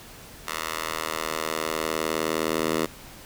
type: tone with high-pass filter sweep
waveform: 10% pulse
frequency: 79.6 Hz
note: D#2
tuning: 40 cents sharp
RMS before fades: -28 dBFS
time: 0.47-2.86 s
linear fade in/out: 5 ms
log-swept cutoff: 1100 to 300 Hz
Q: 0.87
effects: pink hiss -45 dBFS RMS until 3.25 s